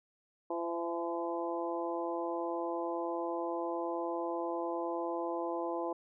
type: harmonic tone with a mistuned harmonic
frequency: 170.1 Hz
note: F3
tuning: 45 cents flat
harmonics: 2 / 3 / 4 / 5 / 6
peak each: -37 / -39 / -40 / -41 / -42 dBFS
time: 0.5-5.93 s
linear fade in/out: 5 ms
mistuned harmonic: 4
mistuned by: -23 cents
effects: none